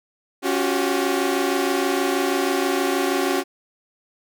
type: tone cluster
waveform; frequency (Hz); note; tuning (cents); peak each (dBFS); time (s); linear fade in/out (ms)
sawtooth; 277.4 / 357.7 / 384; C#4 / F4 / G4; +1 / +41 / -36; -20; 0.42-3.44; 50
effects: none